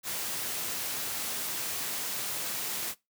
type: noise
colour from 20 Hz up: white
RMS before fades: -34 dBFS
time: 0.03-2.95 s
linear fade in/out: 50 ms
effects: noise-tail reverb RT60 0.2 s tail -21 dB re dry + high-pass 100 Hz 12 dB/octave